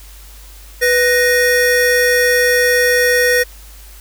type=tone pair together; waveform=square; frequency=493.9 / 1864.7 Hz; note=B4 / A#6; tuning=0 / 0 cents; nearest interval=octave + major seventh; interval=2300 cents; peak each=-14 dBFS; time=0.81-3.44 s; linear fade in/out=20 ms; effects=added 50 Hz sine -36 dBFS peak until 4 s + white hiss -42 dBFS RMS until 4 s